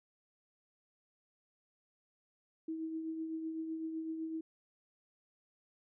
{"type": "tone with tremolo", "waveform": "sine", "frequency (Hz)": 321.3, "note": "E4", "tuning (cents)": -44, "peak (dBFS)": -35, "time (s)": [2.68, 4.41], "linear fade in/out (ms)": 5, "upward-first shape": "triangle", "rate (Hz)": 7.9, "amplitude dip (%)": 45, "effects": []}